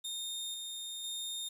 sawtooth tone with tremolo, 3663 Hz, A#7, 31 cents flat, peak -34 dBFS, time 0.04-1.49 s, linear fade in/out 10 ms, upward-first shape square, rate 1 Hz, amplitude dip 25%, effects resampled to 32000 Hz + 10-bit

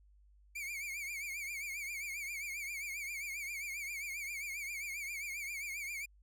45% pulse tone with vibrato, 2275 Hz, C#7, 44 cents sharp, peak -39 dBFS, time 0.55-6.06 s, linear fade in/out 10 ms, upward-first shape triangle, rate 7.5 Hz, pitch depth 130 cents each way, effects added 50 Hz sine -61 dBFS peak until 6.22 s

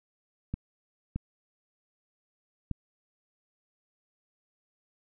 clicks, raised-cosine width 5 ms, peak -19 dBFS, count 3, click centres 0.54 / 1.16 / 2.713 s, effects none

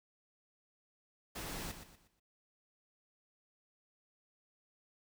pink noise with echo, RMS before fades -43 dBFS, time 1.35-1.72 s, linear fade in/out 10 ms, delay 120 ms, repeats 4, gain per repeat -9 dB, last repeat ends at 2.2 s, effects none

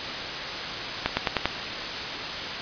accelerating click train, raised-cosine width 0.3 ms, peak -5 dBFS, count 5, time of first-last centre 1.06-1.456 s, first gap 110 ms, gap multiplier 0.93, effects white hiss -30 dBFS RMS until 2.61 s + resampled to 11025 Hz

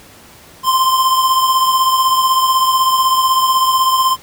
square beating tone pair, 1041 / 1057 Hz, C6 / C6, -9 / +17 cents, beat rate 16 Hz, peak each -12 / -20 dBFS, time 0.63-4.17 s, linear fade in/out 50 ms, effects pink hiss -41 dBFS RMS until 4.22 s + high-pass 60 Hz 12 dB/octave

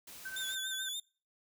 white noise, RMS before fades -50 dBFS, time 0.07-0.55 s, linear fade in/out 5 ms
sine tone with tremolo, 1543 Hz, G6, 28 cents flat, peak -38 dBFS, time 0.25-0.89 s, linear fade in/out 5 ms, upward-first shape sine, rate 13 Hz, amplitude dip 55%
sawtooth tone with vibrato, 3520 Hz, A7, in tune, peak -34 dBFS, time 0.36-1 s, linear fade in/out 5 ms, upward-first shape sine, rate 6.9 Hz, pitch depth 59 cents each way
effects noise-tail reverb RT60 0.4 s tail -25 dB re dry

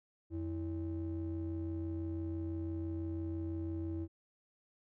triangle ring-modulated tone, 120 Hz, B2, 49 cents flat, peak -31 dBFS, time 0.3-4.08 s, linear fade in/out 50 ms, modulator 207 Hz, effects none

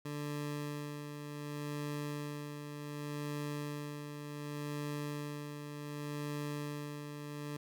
20% pulse tone with tremolo, 146.83 Hz, D3, in tune, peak -32 dBFS, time 0.05-7.57 s, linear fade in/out 5 ms, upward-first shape sine, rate 0.67 Hz, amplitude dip 50%, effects none

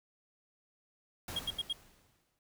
pink noise with exponential decay, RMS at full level -41 dBFS, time 1.28-2.39 s, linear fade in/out 2 ms, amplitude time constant 240 ms
triangle tone bursts, 3266 Hz, G#7, 30 cents flat, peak -30 dBFS, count 4, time 1.36-1.729 s, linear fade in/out 5 ms, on 33 ms, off 79 ms
effects none

